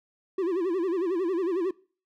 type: tone with vibrato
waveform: triangle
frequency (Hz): 358.4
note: F4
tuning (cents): +45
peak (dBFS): -22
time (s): 0.38-1.71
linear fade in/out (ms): 5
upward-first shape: sine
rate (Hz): 11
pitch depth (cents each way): 150
effects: noise-tail reverb RT60 0.4 s tail -22 dB re dry